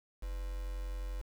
sine tone with quantisation, 45.73 Hz, F#1, 20 cents flat, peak -36 dBFS, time 0.22-1.22 s, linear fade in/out 10 ms, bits 8, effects none

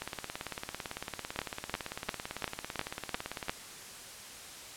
two click trains, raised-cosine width 0.3 ms, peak -20 / -14 dBFS, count 63 / 7, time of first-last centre 0.02-3.484 / 1.39-3.495 s, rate 17.9 / 2.85 Hz, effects white hiss -47 dBFS RMS until 4.76 s + low-pass 10000 Hz 12 dB/octave

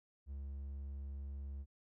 triangle tone, 69.3 Hz, C#2, in tune, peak -40 dBFS, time 0.26-1.66 s, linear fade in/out 50 ms, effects none

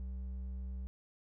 sine tone with hard clipping, 63.7 Hz, C2, 46 cents flat, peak -40 dBFS, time 0-0.87 s, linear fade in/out 0 ms, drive 5 dB, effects none

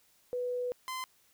sine / sawtooth tone pair in turn, 493.9 / 1032.4 Hz, B4 / C6, 0 / -23 cents, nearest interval octave + minor second, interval 1277 cents, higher second, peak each -31 / -32 dBFS, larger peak first, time 0.33-0.72 / 0.88-1.04 s, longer first, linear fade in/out 0 ms, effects white hiss -67 dBFS RMS until 1.33 s

